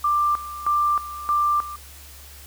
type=tone with tremolo; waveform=sine; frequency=1184 Hz; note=D6; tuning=14 cents sharp; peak=-17 dBFS; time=0.04-1.76 s; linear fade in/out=5 ms; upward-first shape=square; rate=1.6 Hz; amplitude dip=80%; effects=added 70 Hz sine -44 dBFS peak until 2.46 s + white hiss -45 dBFS RMS until 2.46 s